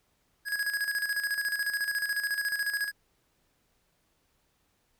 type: tone with tremolo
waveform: square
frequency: 1661.2 Hz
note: G#6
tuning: in tune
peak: -27 dBFS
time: 0.45-2.92 s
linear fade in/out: 50 ms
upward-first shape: square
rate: 14 Hz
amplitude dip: 60%
effects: pink hiss -72 dBFS RMS until 4.99 s